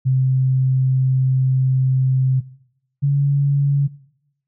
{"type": "tone pair in turn", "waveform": "sine", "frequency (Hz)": [130.81, 141.1], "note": ["C3", "C#3"], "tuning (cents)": [0, 31], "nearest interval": "minor second", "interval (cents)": 131, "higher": "second", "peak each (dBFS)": -13, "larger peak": "neither", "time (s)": [[0.05, 2.41], [3.02, 3.88]], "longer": "first", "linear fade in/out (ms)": 20, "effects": ["noise-tail reverb RT60 0.8 s tail -20 dB re dry"]}